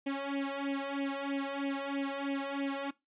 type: tone with flanger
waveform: sawtooth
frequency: 277.1 Hz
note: C#4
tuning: 1 cent flat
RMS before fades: -35 dBFS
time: 0.06-2.91 s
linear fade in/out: 10 ms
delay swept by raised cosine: 0.36 to 1.66 ms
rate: 3.1 Hz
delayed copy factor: +1
effects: noise-tail reverb RT60 0.2 s tail -20 dB re dry + resampled to 8000 Hz

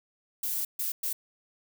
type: noise bursts at uneven times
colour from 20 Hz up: violet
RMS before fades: -31 dBFS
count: 3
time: 0.43-0.65 / 0.79-0.92 / 1.03-1.13 s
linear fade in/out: 5 ms
effects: none

